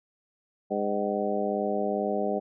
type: harmonic tone with a mistuned harmonic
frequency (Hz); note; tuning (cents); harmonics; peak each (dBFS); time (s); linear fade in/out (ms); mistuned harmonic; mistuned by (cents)
102.3; G#2; -26; 2 / 3 / 4 / 5 / 6 / 7; -32 / -36 / -31 / -33 / -31 / -33; 0.7-2.4; 20; 7; +88
effects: none